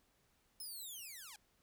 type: linear sweep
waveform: 5% pulse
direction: down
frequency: 5274 to 765 Hz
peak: -39 dBFS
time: 0.6-1.36 s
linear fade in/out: 2 ms
effects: pink hiss -75 dBFS RMS until 1.62 s